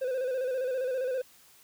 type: tone with vibrato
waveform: triangle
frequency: 514 Hz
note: C5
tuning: 31 cents flat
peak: -26 dBFS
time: 0.01-1.22 s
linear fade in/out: 10 ms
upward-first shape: square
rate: 15 Hz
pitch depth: 51 cents each way
effects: white hiss -58 dBFS RMS until 1.63 s

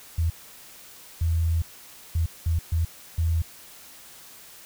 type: tone bursts at uneven times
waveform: sine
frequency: 82.41 Hz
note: E2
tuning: in tune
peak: -20 dBFS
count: 6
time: 0.18-0.3 / 1.21-1.62 / 2.15-2.26 / 2.46-2.59 / 2.72-2.85 / 3.18-3.42 s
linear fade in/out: 5 ms
effects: white hiss -47 dBFS RMS until 4.65 s

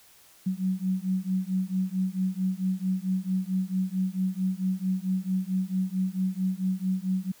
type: beating tone pair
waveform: sine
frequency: 185 / 189.5 Hz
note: F#3 / F#3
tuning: 0 / +42 cents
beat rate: 4.5 Hz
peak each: -28 dBFS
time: 0.46-7.32 s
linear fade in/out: 10 ms
effects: white hiss -56 dBFS RMS until 7.4 s

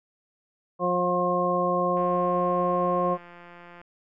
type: harmonic tone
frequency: 178.3 Hz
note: F3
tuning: 36 cents sharp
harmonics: 1 / 2 / 3 / 4 / 6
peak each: -30 / -30 / -26 / -30 / -26 dBFS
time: 0.79-3.18 s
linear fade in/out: 50 ms
type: click train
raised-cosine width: 0.5 ms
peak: -32 dBFS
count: 322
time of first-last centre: 1.97-3.815 s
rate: 174 Hz
effects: none

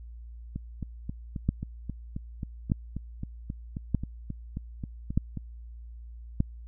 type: two click trains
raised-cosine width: 5 ms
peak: -21 / -11 dBFS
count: 19 / 5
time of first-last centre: 0.56-5.373 / 1.49-6.404 s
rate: 3.74 / 0.814 Hz
effects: added 58 Hz sine -41 dBFS peak until 6.67 s

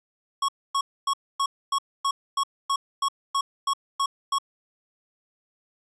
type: tone bursts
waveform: square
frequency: 1103 Hz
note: C#6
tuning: 9 cents flat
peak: -22 dBFS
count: 13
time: 0.42-4.385 s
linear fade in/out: 5 ms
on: 65 ms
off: 260 ms
effects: resampled to 22050 Hz

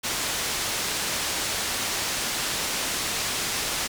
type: low-pass noise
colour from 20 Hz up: white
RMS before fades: -28 dBFS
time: 0.03-3.88 s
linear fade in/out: 20 ms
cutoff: 7500 Hz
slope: 12 dB/octave
effects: none

